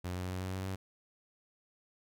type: tone with pitch steps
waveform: sawtooth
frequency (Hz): 90.1 / 91.15 / 92.21 / 93.28 / 94.36 / 95.46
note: F#2 / F#2 / F#2 / F#2 / F#2 / G2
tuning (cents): -45 / -25 / -5 / +15 / +34 / -45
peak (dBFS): -32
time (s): 0.04-0.76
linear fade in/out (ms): 10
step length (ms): 120
effects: none